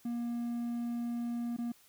triangle tone with dropouts, 237.1 Hz, A#3, 30 cents sharp, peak -31 dBFS, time 0.05-1.72 s, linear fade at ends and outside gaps 5 ms, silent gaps 1.566-1.585 s, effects white hiss -63 dBFS RMS until 1.88 s

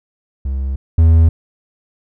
triangle tone pair in turn, 67 / 81.62 Hz, C2 / E2, +42 / -17 cents, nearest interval minor third, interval 341 cents, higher second, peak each -15 / -4 dBFS, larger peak second, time 0.45-0.76 / 0.98-1.29 s, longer neither, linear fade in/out 5 ms, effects none

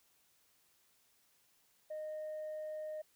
sine tone, 617 Hz, D#5, 15 cents flat, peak -38 dBFS, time 1.9-3.02 s, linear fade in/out 10 ms, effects tanh soft clip ceiling -38 dBFS + white hiss -72 dBFS RMS until 3.15 s

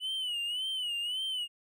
triangle tone with vibrato, 2960 Hz, F#7, in tune, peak -30 dBFS, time 0-1.48 s, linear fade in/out 50 ms, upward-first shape sine, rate 1.8 Hz, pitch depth 100 cents each way, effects none

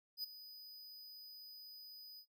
square tone with ADSR envelope, 4978 Hz, D#8, in tune, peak -38 dBFS, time 0.17-2.26 s, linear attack 65 ms, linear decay 15 ms, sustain -14 dB, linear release 75 ms, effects noise-tail reverb RT60 0.1 s tail -19 dB re dry

